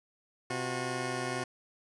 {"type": "tone pair together", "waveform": "10% pulse", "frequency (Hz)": [127.95, 361.9], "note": ["C3", "F#4"], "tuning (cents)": [-38, -38], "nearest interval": "octave + tritone", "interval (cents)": 1800, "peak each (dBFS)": -27, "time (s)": [0.5, 1.44], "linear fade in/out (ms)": 5, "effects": ["resampled to 24000 Hz"]}